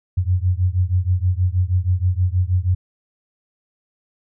sine beating tone pair, 88.4 / 94.7 Hz, F2 / F#2, +22 / +41 cents, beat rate 6.3 Hz, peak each -18 / -19 dBFS, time 0.17-2.75 s, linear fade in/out 10 ms, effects none

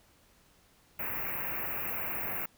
white band-stop noise, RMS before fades -35 dBFS, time 0.99-2.46 s, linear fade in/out 5 ms, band 2700 to 13000 Hz, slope 96 dB/octave, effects pink hiss -64 dBFS RMS until 2.57 s

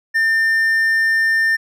triangle tone with hard clipping, 1800 Hz, A6, 39 cents sharp, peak -14 dBFS, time 0.14-1.57 s, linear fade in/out 20 ms, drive 6 dB, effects none

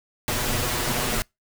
pink noise with comb filter, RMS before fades -25 dBFS, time 0.28-1.22 s, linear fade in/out 0 ms, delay 8.2 ms, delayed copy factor +0.9, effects noise-tail reverb RT60 0.2 s tail -26 dB re dry

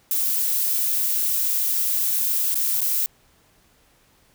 violet noise with dropouts, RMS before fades -22 dBFS, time 0.11-3.06 s, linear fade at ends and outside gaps 1 ms, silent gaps 2.545-2.554 / 2.807-2.815 s, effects pink hiss -59 dBFS RMS until 4.34 s

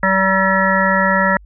harmonic tone, 191.4 Hz, G3, 41 cents flat, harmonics 1 / 3 / 5 / 7 / 9 / 10, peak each -19 / -19 / -19 / -19 / -19 / -19 dBFS, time 0.03-1.37 s, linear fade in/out 2 ms, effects added 50 Hz sine -39 dBFS peak until 1.45 s

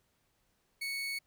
30% pulse tone, 2217 Hz, C#7, in tune, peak -32 dBFS, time 0.81-1.19 s, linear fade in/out 10 ms, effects pink hiss -75 dBFS RMS until 1.26 s

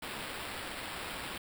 violet noise with sample-and-hold, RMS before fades -41 dBFS, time 0.02-1.38 s, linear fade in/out 5 ms, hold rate 6300 Hz, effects none

